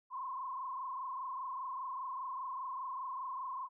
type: tone with frequency modulation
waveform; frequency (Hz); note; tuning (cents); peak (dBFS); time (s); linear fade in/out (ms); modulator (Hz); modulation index
sine; 1042; C6; -7; -38; 0.1-3.69; 50; 25; 2.1
effects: none